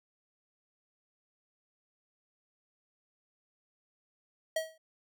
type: tone with exponential decay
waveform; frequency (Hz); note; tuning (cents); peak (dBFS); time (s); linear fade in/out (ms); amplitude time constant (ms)
square; 640; D#5; +49; -27; 4.56-4.78; 5; 47
effects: none